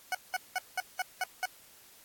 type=tone bursts; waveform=20% pulse; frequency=740 Hz; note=F#5; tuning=in tune; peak=-24 dBFS; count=7; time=0.12-1.456 s; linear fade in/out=2 ms; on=28 ms; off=190 ms; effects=white hiss -57 dBFS RMS until 2.04 s + AAC 64 kbps